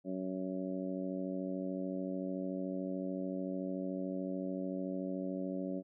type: harmonic tone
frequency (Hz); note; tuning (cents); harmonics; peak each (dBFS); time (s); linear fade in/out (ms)
93.6; F#2; +20; 2 / 3 / 4 / 5 / 6 / 7; -40 / -39 / -45 / -53 / -43 / -50; 0.04-5.83; 50
effects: none